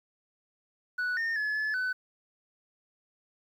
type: tone with pitch steps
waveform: sine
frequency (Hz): 1478 / 1826 / 1711 / 1723 / 1506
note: F#6 / A#6 / A6 / A6 / F#6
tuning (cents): -2 / -36 / -49 / -37 / +30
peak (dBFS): -25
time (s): 0.98-1.93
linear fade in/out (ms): 10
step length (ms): 190
effects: tanh soft clip ceiling -27 dBFS + 10-bit